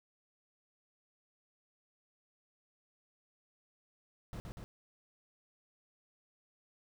brown noise with echo, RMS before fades -43 dBFS, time 4.33-4.4 s, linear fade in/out 0 ms, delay 120 ms, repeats 2, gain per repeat -2 dB, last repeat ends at 4.64 s, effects none

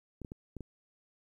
clicks, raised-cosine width 3 ms, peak -29 dBFS, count 5, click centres 0.217 / 0.248 / 0.319 / 0.567 / 0.607 s, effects 11-bit

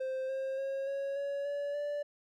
triangle tone with pitch steps, 523.3 / 532.8 / 542.4 / 552.2 / 562.2 / 572.3 / 582.7 Hz, C5 / C5 / C#5 / C#5 / C#5 / D5 / D5, 0 / +31 / -38 / -7 / +24 / -45 / -14 cents, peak -31 dBFS, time 0-2.03 s, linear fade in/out 10 ms, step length 290 ms, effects none

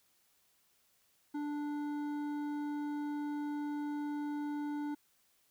triangle tone with hard clipping, 293.7 Hz, D4, in tune, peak -37 dBFS, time 1.34-4.95 s, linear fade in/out 10 ms, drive 13 dB, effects white hiss -72 dBFS RMS until 5.5 s

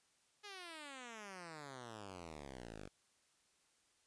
5% pulse exponential sweep, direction down, 423.6 to 47.46 Hz, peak -38 dBFS, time 0.43-2.89 s, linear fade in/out 20 ms, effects white hiss -75 dBFS RMS until 4.06 s + resampled to 22050 Hz

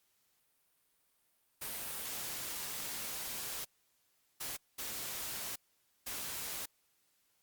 white noise bursts at uneven times, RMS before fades -41 dBFS, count 4, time 1.61-3.65 / 4.4-4.57 / 4.78-5.56 / 6.06-6.66 s, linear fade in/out 10 ms, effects white hiss -75 dBFS RMS until 7.42 s + Opus 48 kbps

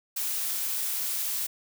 blue noise, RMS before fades -30 dBFS, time 0.16-1.47 s, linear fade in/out 10 ms, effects none

